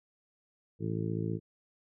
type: harmonic tone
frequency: 55.1 Hz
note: A1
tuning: 3 cents sharp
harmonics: 2 / 3 / 4 / 5 / 6 / 7 / 8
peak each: -35 / -35 / -41 / -44 / -39 / -43 / -42 dBFS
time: 0.79-1.4 s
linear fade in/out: 50 ms
effects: none